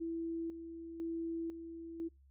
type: tone with tremolo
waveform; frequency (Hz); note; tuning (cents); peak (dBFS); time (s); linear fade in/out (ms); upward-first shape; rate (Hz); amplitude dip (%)
sine; 331.2; E4; +8; -36; 0-2.09; 20; square; 1; 60
effects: noise-tail reverb RT60 0.2 s tail -26 dB re dry + added 68 Hz sine -61 dBFS peak until 2.3 s